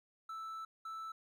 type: tone bursts at uneven times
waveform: triangle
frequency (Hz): 1318.5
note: E6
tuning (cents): 0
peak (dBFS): -40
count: 2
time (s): 0.29-0.65 / 0.85-1.12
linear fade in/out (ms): 5
effects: 13-bit